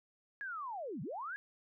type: linear two-way sweep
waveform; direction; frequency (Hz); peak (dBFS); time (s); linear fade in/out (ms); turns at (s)
sine; down then up; 1688 to 124.3 to 1688; -39; 0.41-1.36; 0; 1.02
effects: none